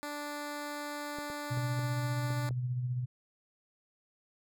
10% pulse tone, 293.2 Hz, D4, 3 cents flat, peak -29 dBFS, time 0.03-2.49 s, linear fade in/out 0 ms
clicks, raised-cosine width 2 ms, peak -32 dBFS, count 6, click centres 1.186 / 1.301 / 1.574 / 1.791 / 2.305 / 2.508 s
sine tone with tremolo, 124.6 Hz, B2, 16 cents sharp, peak -29 dBFS, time 1.5-3.06 s, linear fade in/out 20 ms, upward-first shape sine, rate 15 Hz, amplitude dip 40%
effects none

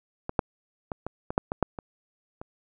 clicks, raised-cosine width 1 ms, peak -17 / -7 / -17 / -18 / -17 / -7 / -14 / -7 / -21 / -24 dBFS, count 10, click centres 0.294 / 0.392 / 0.918 / 1.066 / 1.305 / 1.379 / 1.519 / 1.627 / 1.788 / 2.415 s, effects none

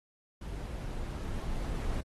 brown noise with level ramp, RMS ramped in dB -39 to -33 dBFS, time 0.41-2.01 s, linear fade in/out 5 ms, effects AAC 32 kbps

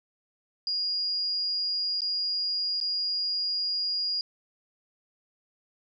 sine tone with dropouts, 4856 Hz, D#8, 43 cents flat, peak -26 dBFS, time 0.67-4.21 s, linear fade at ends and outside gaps 1 ms, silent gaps 2.007-2.018 / 2.802-2.812 s, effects none

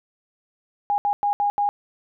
sine tone bursts at uneven times, 818 Hz, G#5, 26 cents flat, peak -18 dBFS, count 5, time 0.9-0.98 / 1.05-1.13 / 1.23-1.33 / 1.4-1.5 / 1.58-1.69 s, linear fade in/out 0 ms, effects none

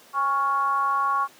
sine tone with frequency modulation, 1108.7 Hz, C#6, in tune, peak -20 dBFS, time 0.13-1.28 s, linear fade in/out 50 ms, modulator 292 Hz, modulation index 0.63, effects pink hiss -51 dBFS RMS until 1.39 s + high-pass 300 Hz 12 dB/octave

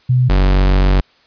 sine / 45% pulse tone pair in turn, 126.1 / 47.23 Hz, B2 / F#1, +36 / +36 cents, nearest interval octave + perfect fourth, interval 1700 cents, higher first, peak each -9 dBFS, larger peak neither, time 0.09-0.29 / 0.29-1.01 s, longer second, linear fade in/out 10 ms, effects white hiss -52 dBFS RMS until 1.26 s + resampled to 11025 Hz

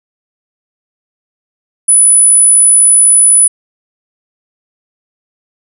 sine tone, 9956 Hz, D#9, in tune, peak -3 dBFS, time 1.88-3.48 s, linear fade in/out 10 ms, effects none

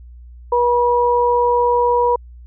sine tone pair together, 483.1 / 967 Hz, B4 / B5, -38 / -37 cents, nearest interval octave, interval 1201 cents, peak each -15 dBFS, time 0.52-2.16 s, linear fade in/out 5 ms, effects added 60 Hz sine -36 dBFS peak until 2.46 s

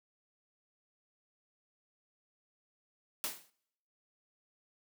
white noise with exponential decay, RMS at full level -33 dBFS, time 3.24-3.5 s, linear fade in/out 0 ms, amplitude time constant 56 ms, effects noise-tail reverb RT60 0.8 s tail -26 dB re dry + high-pass 150 Hz 12 dB/octave

